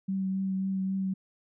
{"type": "tone with vibrato", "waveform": "sine", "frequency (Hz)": 191.3, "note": "G3", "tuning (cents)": -42, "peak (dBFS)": -27, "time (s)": [0.08, 1.14], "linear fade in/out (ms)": 10, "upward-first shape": "triangle", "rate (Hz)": 3.7, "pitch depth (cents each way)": 18, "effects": []}